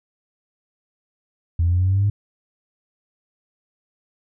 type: exponential sweep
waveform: sine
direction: up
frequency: 82.9 to 103.83 Hz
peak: -14 dBFS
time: 1.59-2.1 s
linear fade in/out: 5 ms
effects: tanh soft clip ceiling -11 dBFS